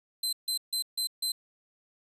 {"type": "tone bursts", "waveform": "sawtooth", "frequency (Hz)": 4076, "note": "C8", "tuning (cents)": -46, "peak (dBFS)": -25, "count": 5, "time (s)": [0.23, 1.32], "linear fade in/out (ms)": 5, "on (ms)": 98, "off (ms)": 150, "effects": ["resampled to 32000 Hz"]}